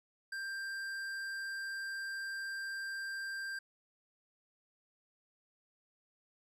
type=tone with tanh clipping; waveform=sine; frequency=1583 Hz; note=G6; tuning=17 cents sharp; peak=-40 dBFS; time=0.32-3.59 s; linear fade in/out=5 ms; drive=13 dB; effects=none